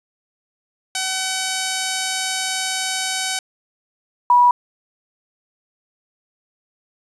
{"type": "tone pair in turn", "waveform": ["5% pulse", "sine"], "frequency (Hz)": [757, 974.3], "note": ["F#5", "B5"], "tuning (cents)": [39, -24], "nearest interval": "major third", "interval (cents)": 437, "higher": "second", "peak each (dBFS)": -9, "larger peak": "neither", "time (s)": [[0.95, 3.39], [4.3, 4.51]], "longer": "first", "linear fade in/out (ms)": 2, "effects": ["resampled to 24000 Hz", "8-bit"]}